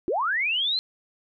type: linear sweep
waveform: sine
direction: up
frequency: 305.6 to 4186 Hz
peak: -22 dBFS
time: 0.08-0.79 s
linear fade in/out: 0 ms
effects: none